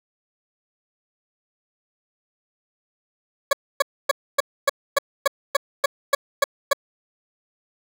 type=tone bursts; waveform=20% pulse; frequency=559 Hz; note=C#5; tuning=14 cents sharp; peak=-9 dBFS; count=12; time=3.51-6.732 s; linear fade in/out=5 ms; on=21 ms; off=270 ms; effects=none